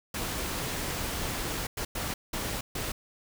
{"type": "noise bursts at uneven times", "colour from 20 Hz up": "pink", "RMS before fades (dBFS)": -33, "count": 5, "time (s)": [[0.14, 1.67], [1.77, 1.85], [1.95, 2.14], [2.33, 2.61], [2.75, 2.92]], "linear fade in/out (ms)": 5, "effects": []}